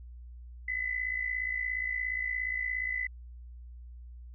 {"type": "tone with amplitude modulation", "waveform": "sine", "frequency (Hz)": 2010, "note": "B6", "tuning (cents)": 30, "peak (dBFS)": -27, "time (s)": [0.68, 3.07], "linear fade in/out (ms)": 5, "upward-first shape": "sine", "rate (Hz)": 57.1, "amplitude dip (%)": 70, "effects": ["added 60 Hz sine -44 dBFS peak until 4.34 s"]}